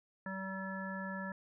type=harmonic tone; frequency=191.3 Hz; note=G3; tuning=42 cents flat; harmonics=1 / 3 / 5 / 7 / 9; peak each=-41 / -47 / -47 / -49 / -44 dBFS; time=0.26-1.32 s; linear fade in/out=2 ms; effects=none